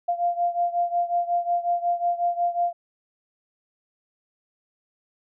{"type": "beating tone pair", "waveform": "sine", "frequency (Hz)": [695, 700.5], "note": ["F5", "F5"], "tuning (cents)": [-9, 5], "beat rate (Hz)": 5.5, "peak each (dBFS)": [-23, -26], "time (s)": [0.08, 2.73], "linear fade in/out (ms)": 10, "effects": []}